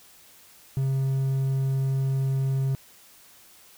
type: tone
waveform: triangle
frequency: 134.4 Hz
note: C3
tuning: 47 cents sharp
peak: -20 dBFS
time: 0.77-2.75 s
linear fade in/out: 0 ms
effects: white hiss -53 dBFS RMS until 3.77 s